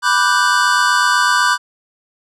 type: chord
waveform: square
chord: G major seventh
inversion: first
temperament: equal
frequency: 987.8 / 1174.7 / 1480 / 1568 Hz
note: B5 / D6 / F#6 / G6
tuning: 0 / 0 / 0 / 0 cents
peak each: -18 dBFS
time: 0.02-1.58 s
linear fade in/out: 50 ms
effects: low-pass 9000 Hz 12 dB/octave